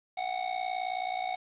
square tone with amplitude modulation, 740 Hz, F#5, in tune, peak -28 dBFS, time 0.17-1.36 s, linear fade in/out 10 ms, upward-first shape sine, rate 59 Hz, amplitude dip 80%, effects resampled to 8000 Hz + 9-bit

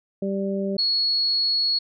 harmonic tone, 196 Hz, G3, in tune, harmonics 1 / 2 / 3, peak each -25 / -28 / -30 dBFS, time 0.22-0.77 s, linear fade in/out 5 ms
sine tone, 4349 Hz, C#8, 34 cents flat, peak -19 dBFS, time 0.78-1.79 s, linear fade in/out 10 ms
effects none

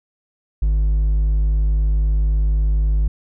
sine tone with hard clipping, 51.91 Hz, G#1, in tune, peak -15 dBFS, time 0.62-3.08 s, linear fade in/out 5 ms, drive 3 dB, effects none

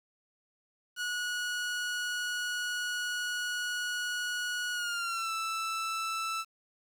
sawtooth tone with pitch glide, 1459 to 1322.5 Hz, F#6 to E6, -25 to +5 cents, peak -28 dBFS, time 0.96-6.45 s, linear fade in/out 50 ms, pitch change -170 cents, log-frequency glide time 4.73-5.32 s, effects low-pass 10000 Hz 12 dB/octave + 9-bit

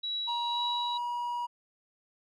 sine tone with tremolo, 3900 Hz, B7, 23 cents flat, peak -30 dBFS, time 0.03-0.98 s, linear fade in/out 10 ms, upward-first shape triangle, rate 2 Hz, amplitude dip 40%
triangle tone with pitch glide, 950 to 962.1 Hz, A#5 to B5, +33 to -46 cents, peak -29 dBFS, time 0.27-1.47 s, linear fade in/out 20 ms, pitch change +21 cents, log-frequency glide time 0.51-0.61 s
effects none

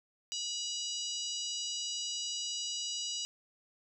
harmonic tone, 971 Hz, B5, 30 cents flat, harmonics 3 / 4 / 5 / 6 / 7 / 8, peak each -39 / -43 / -41 / -43 / -45 / -46 dBFS, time 0.32-3.25 s, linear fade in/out 0 ms, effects none

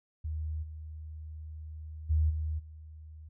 sine tone with level steps, 77.78 Hz, D#2, in tune, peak -32 / -40 / -23 / -30 / -45 dBFS, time 0.24-3.29 s, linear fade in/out 10 ms, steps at 0.62 / 2.09 / 2.29 / 2.58 s, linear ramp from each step 20 ms, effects none

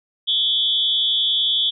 sine tone with amplitude modulation, 3390 Hz, G#7, 35 cents sharp, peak -12 dBFS, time 0.27-1.71 s, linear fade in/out 20 ms, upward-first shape sine, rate 269 Hz, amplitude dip 100%, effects none

